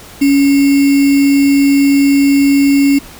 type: tone with sample-and-hold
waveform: sine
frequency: 279.3 Hz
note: C#4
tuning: 13 cents sharp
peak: -6 dBFS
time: 0.21-2.99 s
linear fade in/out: 10 ms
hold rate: 2450 Hz
effects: pink hiss -35 dBFS RMS until 3.19 s